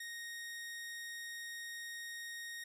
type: tone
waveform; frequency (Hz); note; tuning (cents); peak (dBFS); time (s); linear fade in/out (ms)
sawtooth; 1864.7; A#6; 0; -40; 0-2.64; 5
effects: resampled to 32000 Hz